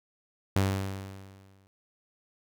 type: tone with exponential decay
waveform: sawtooth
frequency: 96.9 Hz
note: G2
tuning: 20 cents flat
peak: -18 dBFS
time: 0.56-1.67 s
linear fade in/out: 0 ms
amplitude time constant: 240 ms
effects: none